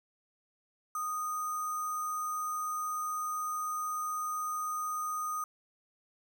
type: tone with sample-and-hold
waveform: sine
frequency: 1237 Hz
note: D#6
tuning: 10 cents flat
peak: -32 dBFS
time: 0.95-5.44 s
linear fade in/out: 2 ms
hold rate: 7350 Hz
effects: none